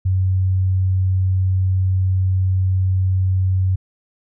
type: tone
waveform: sine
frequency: 93.7 Hz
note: F#2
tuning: 22 cents sharp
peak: -14 dBFS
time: 0.05-3.76 s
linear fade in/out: 10 ms
effects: none